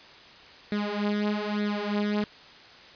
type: tone with flanger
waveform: sawtooth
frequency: 207.7 Hz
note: G#3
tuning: in tune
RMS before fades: -28 dBFS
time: 0.72-2.24 s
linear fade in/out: 2 ms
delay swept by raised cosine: 0.51 to 5.41 ms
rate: 1.1 Hz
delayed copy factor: +0.8
effects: white hiss -49 dBFS RMS until 2.95 s + resampled to 11025 Hz